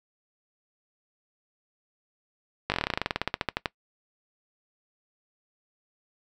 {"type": "slowing click train", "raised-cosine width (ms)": 0.3, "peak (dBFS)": -9, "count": 22, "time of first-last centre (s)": [2.7, 3.658], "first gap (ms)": 19, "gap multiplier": 1.08, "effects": ["noise-tail reverb RT60 0.1 s tail -21 dB re dry"]}